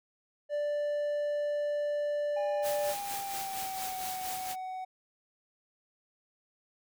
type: tone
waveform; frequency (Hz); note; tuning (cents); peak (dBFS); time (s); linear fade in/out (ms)
triangle; 587.3; D5; 0; -27; 0.49-2.95; 50
type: tone with pitch glide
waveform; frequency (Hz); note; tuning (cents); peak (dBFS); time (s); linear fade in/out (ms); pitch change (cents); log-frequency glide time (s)
triangle; 815 to 747.4; G#5 to F#5; -33 to +17; -34; 2.36-4.85; 10; -150; 2.86-4.02
type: noise with tremolo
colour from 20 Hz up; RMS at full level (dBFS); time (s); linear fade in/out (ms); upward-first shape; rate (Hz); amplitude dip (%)
white; -38; 2.62-4.56; 50; sine; 4.3; 50
effects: none